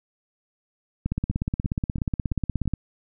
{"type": "two click trains", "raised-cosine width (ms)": 5, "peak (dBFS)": [-12, -19], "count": [29, 5], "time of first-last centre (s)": [[1.06, 2.737], [1.31, 2.657]], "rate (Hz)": [16.7, 2.97], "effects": []}